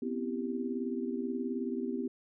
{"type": "chord", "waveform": "sine", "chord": "C major seventh", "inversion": "third", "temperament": "equal with one note detuned", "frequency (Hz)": [246.9, 265.6, 329.6, 392], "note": ["B3", "C4", "E4", "G4"], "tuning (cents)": [0, 26, 0, 0], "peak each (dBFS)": [-35, -39, -40, -38], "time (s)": [0.02, 2.08], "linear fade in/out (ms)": 5, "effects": []}